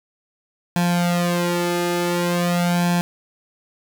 sawtooth tone with flanger, 174.61 Hz, F3, in tune, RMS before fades -20 dBFS, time 0.76-3.01 s, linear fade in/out 0 ms, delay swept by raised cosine 1.2 to 2.4 ms, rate 0.46 Hz, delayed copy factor +1, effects none

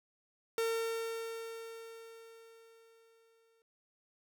45% pulse tone with exponential decay, 455 Hz, A#4, 42 cents flat, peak -30 dBFS, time 0.58-3.62 s, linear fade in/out 1 ms, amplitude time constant 660 ms, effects none

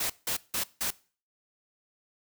white noise bursts, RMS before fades -30 dBFS, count 4, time 0-0.906 s, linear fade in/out 5 ms, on 99 ms, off 170 ms, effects noise-tail reverb RT60 0.4 s tail -21 dB re dry

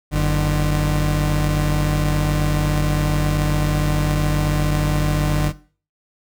35% pulse tone pair together, 47.25 / 150 Hz, F#1 / D3, +37 / +37 cents, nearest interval octave + minor sixth, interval 2000 cents, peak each -17 dBFS, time 0.11-5.53 s, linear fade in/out 50 ms, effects noise-tail reverb RT60 0.4 s tail -17 dB re dry

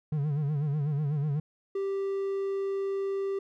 triangle tone with vibrato, 146.83 Hz, D3, in tune, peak -24 dBFS, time 0.12-1.4 s, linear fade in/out 5 ms, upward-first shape sine, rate 8.1 Hz, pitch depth 97 cents each way
triangle tone, 392 Hz, G4, in tune, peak -26 dBFS, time 1.75-3.39 s, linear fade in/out 5 ms
effects none

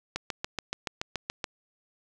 click train, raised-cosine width 0.2 ms, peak -13 dBFS, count 10, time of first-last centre 0.16-1.442 s, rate 7.02 Hz, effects none

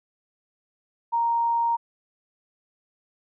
sine tone, 932.3 Hz, A#5, in tune, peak -20 dBFS, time 1.12-1.77 s, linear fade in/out 20 ms, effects none

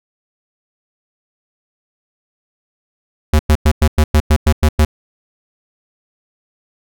square tone bursts, 76.3 Hz, D#2, 33 cents flat, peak -8 dBFS, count 10, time 3.33-4.85 s, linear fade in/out 5 ms, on 62 ms, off 100 ms, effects none

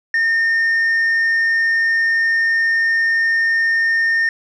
sine tone with tanh clipping, 1823 Hz, A#6, 39 cents flat, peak -14 dBFS, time 0.14-4.29 s, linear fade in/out 2 ms, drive 2 dB, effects none

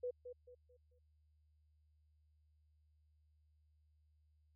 sine tone with echo, 493.9 Hz, B4, in tune, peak -38 dBFS, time 0.03-0.11 s, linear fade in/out 10 ms, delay 220 ms, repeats 4, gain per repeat -9 dB, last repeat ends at 0.99 s, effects added 76 Hz sine -70 dBFS peak until 4.55 s

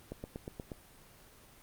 click train, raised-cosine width 2 ms, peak -26 dBFS, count 6, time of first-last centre 0.12-0.718 s, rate 8.36 Hz, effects pink hiss -58 dBFS RMS until 1.62 s + Opus 24 kbps

